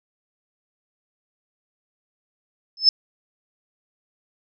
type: tone with exponential growth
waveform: sine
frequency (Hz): 5240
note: E8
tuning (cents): -11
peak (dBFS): -6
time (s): 2.77-2.89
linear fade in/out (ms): 2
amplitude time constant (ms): 26
effects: none